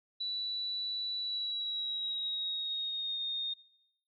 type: tone with pitch glide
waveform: sine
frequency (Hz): 3951 to 3686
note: B7 to A#7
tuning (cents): 0 to -20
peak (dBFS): -33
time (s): 0.2-3.54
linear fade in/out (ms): 10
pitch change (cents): -120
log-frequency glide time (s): 1.18-3.2
effects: noise-tail reverb RT60 0.8 s tail -22 dB re dry